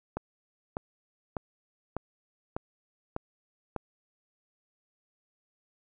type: click train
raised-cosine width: 1 ms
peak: -18 dBFS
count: 7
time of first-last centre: 0.17-3.763 s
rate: 1.67 Hz
effects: none